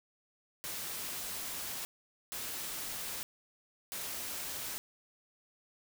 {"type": "noise bursts at uneven times", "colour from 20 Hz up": "white", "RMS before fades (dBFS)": -40, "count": 3, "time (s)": [[0.64, 1.85], [2.32, 3.23], [3.92, 4.78]], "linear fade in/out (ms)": 0, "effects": []}